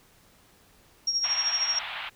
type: tone with tremolo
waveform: sine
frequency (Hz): 5588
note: F8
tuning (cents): 0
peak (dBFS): -21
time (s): 1.07-1.79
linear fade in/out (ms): 5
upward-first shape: triangle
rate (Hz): 13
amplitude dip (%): 70
type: band-pass noise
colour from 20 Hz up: white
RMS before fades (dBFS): -36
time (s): 1.23-2.1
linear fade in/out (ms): 20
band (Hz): 670 to 3500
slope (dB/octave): 48
effects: pink hiss -59 dBFS RMS until 2.15 s